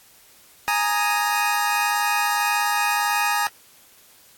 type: chord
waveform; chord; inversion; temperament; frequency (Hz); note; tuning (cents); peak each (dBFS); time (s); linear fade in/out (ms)
25% pulse; Ab suspended second; none; equal; 830.6 / 932.3 / 1244.5; Ab5 / Bb5 / Eb6; 0 / 0 / 0; -19 / -21 / -21; 0.68-3.47; 0
effects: white hiss -52 dBFS RMS until 4.37 s + AAC 64 kbps